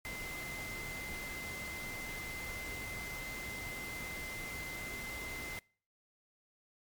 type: tone in noise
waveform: sine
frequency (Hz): 2066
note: C7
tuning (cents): -22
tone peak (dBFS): -42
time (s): 0.05-5.59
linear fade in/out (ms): 0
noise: pink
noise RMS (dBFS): -45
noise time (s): 0.05-5.59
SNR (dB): 0
effects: noise-tail reverb RT60 0.5 s tail -26 dB re dry + MP3 96 kbps